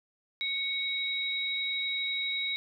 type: tone pair together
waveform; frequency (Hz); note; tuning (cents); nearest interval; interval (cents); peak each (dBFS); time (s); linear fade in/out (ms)
sine; 2223 / 3822; C#7 / A#7; +4 / +43; major sixth; 939; -33 / -31; 0.41-2.56; 0
effects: none